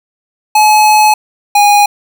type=tone pair in turn; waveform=square; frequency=853 / 821.7 Hz; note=G#5 / G#5; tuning=+46 / -19 cents; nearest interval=minor second; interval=65 cents; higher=first; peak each=-5 dBFS; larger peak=neither; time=0.55-1.14 / 1.55-1.86 s; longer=first; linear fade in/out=5 ms; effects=none